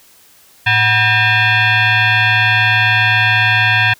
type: tone with frequency modulation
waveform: sine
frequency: 110 Hz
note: A2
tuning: in tune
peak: -9 dBFS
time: 0.66-3.94 s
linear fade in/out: 10 ms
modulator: 853 Hz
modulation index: 3.3
effects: white hiss -47 dBFS RMS until 3.99 s